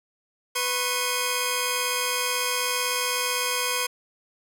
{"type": "tone cluster", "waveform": "15% pulse", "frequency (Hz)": [496.4, 1092, 2500, 3200], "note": ["B4", "C#6", "D#7", "G7"], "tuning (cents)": [9, -26, 8, 35], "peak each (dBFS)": -23, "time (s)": [0.55, 3.87], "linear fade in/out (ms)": 10, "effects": []}